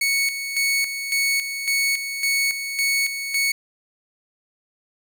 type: tone with tremolo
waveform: sawtooth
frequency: 2217 Hz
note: C#7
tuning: in tune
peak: -15 dBFS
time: 0.01-3.52 s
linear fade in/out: 5 ms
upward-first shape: square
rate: 1.8 Hz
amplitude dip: 60%
effects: none